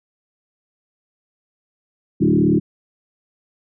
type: tone with frequency modulation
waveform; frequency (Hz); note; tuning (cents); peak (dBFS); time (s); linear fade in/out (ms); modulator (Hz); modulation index
sine; 250.9; B3; +28; -12; 2.2-2.6; 20; 37.2; 2.9
effects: none